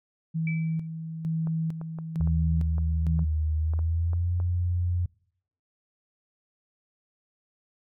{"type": "tone with tremolo", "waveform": "sine", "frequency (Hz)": 161.6, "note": "E3", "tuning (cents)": -34, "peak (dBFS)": -25, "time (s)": [0.34, 3.25], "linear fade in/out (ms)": 20, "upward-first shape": "square", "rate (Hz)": 1.1, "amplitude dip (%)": 60}
{"type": "tone with exponential decay", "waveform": "sine", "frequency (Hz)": 2311, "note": "D7", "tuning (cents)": -28, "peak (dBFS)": -31, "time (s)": [0.47, 0.87], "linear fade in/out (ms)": 2, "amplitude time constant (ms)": 86}
{"type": "clicks", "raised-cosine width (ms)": 1, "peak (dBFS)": -29, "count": 11, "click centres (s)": [1.472, 1.814, 1.987, 2.21, 2.274, 2.782, 3.192, 3.736, 3.791, 4.133, 4.401]}
{"type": "tone with pitch glide", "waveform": "sine", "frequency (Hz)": [77.7, 88.23], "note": ["D#2", "F2"], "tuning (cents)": [-2, 18], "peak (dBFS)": -23, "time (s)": [2.2, 5.06], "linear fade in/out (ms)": 5, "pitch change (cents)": 220, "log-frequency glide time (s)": [3.56, 4.33]}
{"effects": ["noise-tail reverb RT60 0.7 s tail -26 dB re dry"]}